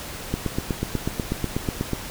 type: click train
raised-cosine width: 3 ms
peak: -10 dBFS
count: 14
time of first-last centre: 0.34-1.933 s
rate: 8.16 Hz
effects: pink hiss -35 dBFS RMS until 2.1 s